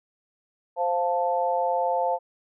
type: chord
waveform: sine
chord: F major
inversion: second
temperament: equal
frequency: 523.3 / 698.5 / 880 Hz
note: C5 / F5 / A5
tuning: 0 / 0 / 0 cents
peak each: -26 dBFS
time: 0.76-2.19 s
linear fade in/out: 50 ms
effects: none